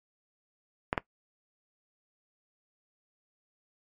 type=clicks; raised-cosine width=0.5 ms; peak=-11 dBFS; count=2; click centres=0.929 / 0.978 s; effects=noise-tail reverb RT60 0.1 s tail -19 dB re dry + MP3 64 kbps